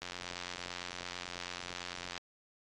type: click train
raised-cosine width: 0.2 ms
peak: -23 dBFS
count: 193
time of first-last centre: 0.02-2.177 s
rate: 89 Hz
effects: AAC 32 kbps